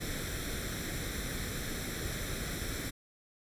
pink noise with comb filter, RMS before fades -37 dBFS, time 0-2.91 s, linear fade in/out 20 ms, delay 0.53 ms, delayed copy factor +0.7, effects resampled to 32000 Hz

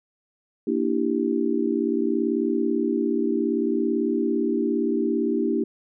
sine chord, E half-diminished seventh, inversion second, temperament equal with one note detuned, 233.1 / 293.7 / 331.3 / 392 Hz, Bb3 / D4 / E4 / G4, 0 / 0 / +9 / 0 cents, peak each -26 dBFS, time 0.67-5.64 s, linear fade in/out 5 ms, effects none

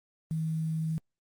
sine tone with quantisation, 159.6 Hz, D#3, 44 cents sharp, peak -28 dBFS, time 0.31-0.98 s, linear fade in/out 0 ms, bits 9, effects Opus 24 kbps

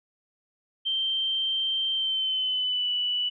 sine tone with pitch glide, 3136 to 2962 Hz, G7 to F#7, 0 to +1 cents, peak -24 dBFS, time 0.85-3.3 s, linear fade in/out 20 ms, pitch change -99 cents, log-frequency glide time 1.93-2.9 s, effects none

